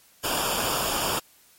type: noise with comb filter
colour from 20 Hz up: pink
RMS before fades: -26 dBFS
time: 0.23-1.2 s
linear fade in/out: 20 ms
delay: 0.49 ms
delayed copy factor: -0.75
effects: white hiss -57 dBFS RMS until 1.58 s + MP3 64 kbps